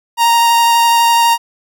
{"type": "tone with vibrato", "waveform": "45% pulse", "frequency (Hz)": 932.3, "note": "A#5", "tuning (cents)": 0, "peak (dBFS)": -8, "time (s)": [0.17, 1.38], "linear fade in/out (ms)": 50, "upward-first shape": "square", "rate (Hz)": 12, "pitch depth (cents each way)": 8, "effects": []}